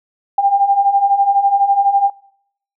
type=beating tone pair; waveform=sine; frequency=788 / 800 Hz; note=G5 / G5; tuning=+9 / +35 cents; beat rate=12 Hz; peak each=-16 / -12 dBFS; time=0.38-2.1 s; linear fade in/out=5 ms; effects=noise-tail reverb RT60 0.7 s tail -23 dB re dry